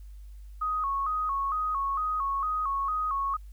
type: tone with vibrato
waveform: sine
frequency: 1174.7 Hz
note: D6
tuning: in tune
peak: -26 dBFS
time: 0.61-3.37 s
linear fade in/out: 10 ms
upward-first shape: square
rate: 2.2 Hz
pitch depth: 110 cents each way
effects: added 50 Hz sine -42 dBFS peak until 3.52 s + white hiss -68 dBFS RMS until 3.52 s